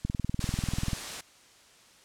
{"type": "click train", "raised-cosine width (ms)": 5, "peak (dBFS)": -17, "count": 19, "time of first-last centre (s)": [0.05, 0.932], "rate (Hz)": 20.4}
{"type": "noise", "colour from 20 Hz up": "white", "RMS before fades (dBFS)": -37, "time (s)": [0.4, 1.21], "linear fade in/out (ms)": 5}
{"effects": ["white hiss -57 dBFS RMS until 2.04 s", "low-pass 8000 Hz 12 dB/octave"]}